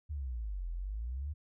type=exponential two-way sweep; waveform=sine; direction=down then up; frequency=77.78 to 41.2 to 77.78 Hz; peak=-35 dBFS; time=0.09-1.34 s; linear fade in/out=20 ms; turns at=0.7 s; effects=none